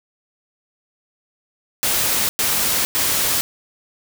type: noise bursts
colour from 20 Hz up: white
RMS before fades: -19 dBFS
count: 3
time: 1.83-3.41 s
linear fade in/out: 0 ms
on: 460 ms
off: 100 ms
effects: none